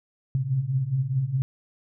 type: tone cluster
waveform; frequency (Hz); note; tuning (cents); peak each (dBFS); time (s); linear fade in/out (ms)
sine; 117.9 / 130 / 134.8; A#2 / C3 / C#3; +20 / -11 / -48; -32 / -29 / -24; 0.35-1.42; 0
effects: none